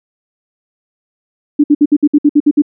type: tone bursts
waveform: sine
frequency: 293.6 Hz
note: D4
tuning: in tune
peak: -4 dBFS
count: 10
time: 1.59-2.621 s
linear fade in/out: 10 ms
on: 50 ms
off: 59 ms
effects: none